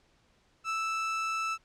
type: tone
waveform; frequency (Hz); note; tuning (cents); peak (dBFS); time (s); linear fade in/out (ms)
30% pulse; 1318.5; E6; 0; -27; 0.64-1.58; 50
effects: pink hiss -67 dBFS RMS until 1.64 s + low-pass 6000 Hz 12 dB/octave